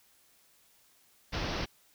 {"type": "low-pass noise", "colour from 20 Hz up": "pink", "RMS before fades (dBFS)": -34, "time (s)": [1.32, 1.66], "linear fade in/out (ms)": 20, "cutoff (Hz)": 5800, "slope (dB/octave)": 96, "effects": ["white hiss -65 dBFS RMS until 1.94 s"]}